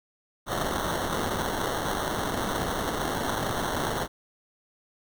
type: noise with sample-and-hold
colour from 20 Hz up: blue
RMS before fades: -29 dBFS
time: 0.46-4.08 s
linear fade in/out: 50 ms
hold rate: 2450 Hz
effects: none